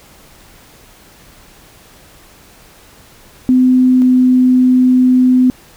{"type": "tone pair in turn", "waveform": "sine", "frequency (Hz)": [254.8, 253.7], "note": ["C4", "B3"], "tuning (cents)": [-46, 47], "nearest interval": "unison", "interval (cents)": 7, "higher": "first", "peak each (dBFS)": -6, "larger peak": "neither", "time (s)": [[3.49, 4.02], [4.02, 5.5]], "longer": "second", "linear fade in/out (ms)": 0, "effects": ["pink hiss -43 dBFS RMS until 5.76 s"]}